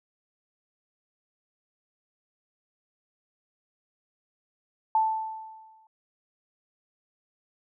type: tone with exponential decay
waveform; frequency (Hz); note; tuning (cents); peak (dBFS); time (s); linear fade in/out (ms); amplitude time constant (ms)
sine; 880; A5; 0; -18; 4.95-5.87; 2; 200
effects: none